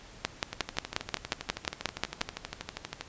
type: two click trains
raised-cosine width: 0.2 ms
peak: -9 / -17 dBFS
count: 12 / 32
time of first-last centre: 0.25-2.214 / 0.53-3.01 s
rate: 5.6 / 12.5 Hz
effects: pink hiss -51 dBFS RMS until 3.08 s + resampled to 16000 Hz